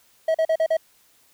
triangle tone bursts, 643 Hz, E5, 43 cents flat, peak -15 dBFS, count 5, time 0.28-0.769 s, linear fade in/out 5 ms, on 65 ms, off 41 ms, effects white hiss -59 dBFS RMS until 1.33 s

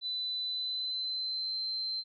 sine tone with pitch glide, 4000 to 4108 Hz, B7 to C8, +21 to -33 cents, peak -32 dBFS, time 0.01-2.04 s, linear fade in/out 50 ms, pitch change +46 cents, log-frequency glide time 0.46-1.57 s, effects none

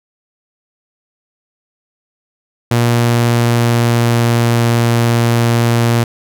sawtooth tone with pitch glide, 118.7 to 117.54 Hz, A#2 to A#2, +32 to +15 cents, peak -6 dBFS, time 2.71-6.04 s, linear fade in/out 5 ms, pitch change -17 cents, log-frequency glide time 3.02-4.69 s, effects none

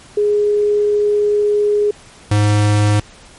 sine / square tone pair in turn, 415.3 / 104.37 Hz, G#4 / G#2, 0 / +9 cents, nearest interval 2 octaves, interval 2391 cents, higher first, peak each -11 dBFS, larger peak neither, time 0.17-1.91 / 2.31-3 s, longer first, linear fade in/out 5 ms, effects pink hiss -42 dBFS RMS until 3.38 s + MP3 48 kbps

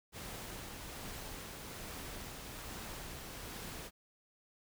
pink noise with tremolo, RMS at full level -45 dBFS, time 0.12-3.91 s, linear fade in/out 50 ms, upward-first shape triangle, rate 1.2 Hz, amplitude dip 25%, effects none

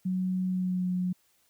sine tone with pitch glide, 185 to 181.51 Hz, F#3 to F#3, 0 to -33 cents, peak -26 dBFS, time 0.05-1.13 s, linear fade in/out 10 ms, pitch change -33 cents, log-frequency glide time 0.46-0.89 s, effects white hiss -68 dBFS RMS until 1.49 s

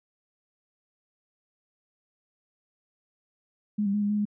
sine tone with pitch steps, 208.9 / 198.6 / 208 / 204.3 / 209.1 / 207.3 Hz, G#3 / G3 / G#3 / G#3 / G#3 / G#3, +10 / +23 / +3 / -28 / +12 / -3 cents, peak -23 dBFS, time 3.78-4.254 s, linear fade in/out 10 ms, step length 79 ms, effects none

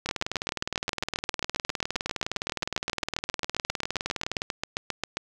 two click trains, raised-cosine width 0.2 ms, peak -10 / -11 dBFS, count 39 / 86, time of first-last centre 0.09-5.17 / 0.06-4.419 s, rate 7.48 / 19.5 Hz, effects none

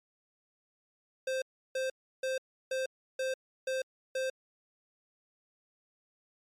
square tone bursts, 523.3 Hz, C5, in tune, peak -31 dBFS, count 7, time 1.27-4.3 s, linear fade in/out 5 ms, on 150 ms, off 330 ms, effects low-pass 9000 Hz 12 dB/octave + MP3 96 kbps

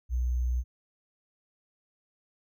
sine tone with sample-and-hold, 61.6 Hz, B1, 4 cents flat, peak -25 dBFS, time 0.09-0.64 s, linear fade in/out 50 ms, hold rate 6300 Hz, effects none

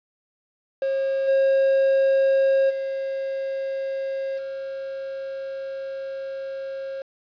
triangle tone with level steps, 540 Hz, C#5, 45 cents flat, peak -19 / -14 / -23 / -27 dBFS, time 0.82-7.02 s, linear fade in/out 2 ms, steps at 1.27 / 2.69 / 4.37 s, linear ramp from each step 20 ms, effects resampled to 11025 Hz + 8-bit

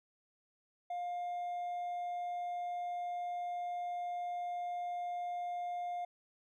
sine tone with hard clipping, 707 Hz, F5, 21 cents sharp, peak -37 dBFS, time 0.9-6.05 s, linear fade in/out 5 ms, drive 2 dB, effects none

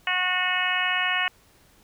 harmonic tone, 365.1 Hz, F#4, 23 cents flat, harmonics 2 / 3 / 4 / 5 / 6 / 7 / 8, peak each -32 / -31 / -31 / -27 / -30 / -29 / -29 dBFS, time 0.07-1.28 s, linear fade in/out 2 ms, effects pink hiss -58 dBFS RMS until 1.83 s

